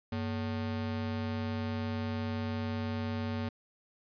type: ring-modulated tone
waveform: square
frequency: 164.81 Hz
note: E3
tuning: in tune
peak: -30 dBFS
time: 0.12-3.49 s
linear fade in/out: 5 ms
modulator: 68.8 Hz
effects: resampled to 11025 Hz